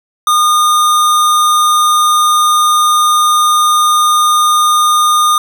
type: tone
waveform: square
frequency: 1220 Hz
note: D#6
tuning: 34 cents flat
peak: -8 dBFS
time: 0.27-5.38 s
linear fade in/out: 2 ms
effects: none